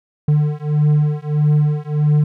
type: beating tone pair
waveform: triangle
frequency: 148.7 / 150.3 Hz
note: D3 / D3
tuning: +22 / +40 cents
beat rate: 1.6 Hz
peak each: -14 / -14 dBFS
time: 0.28-2.24 s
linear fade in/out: 5 ms
effects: none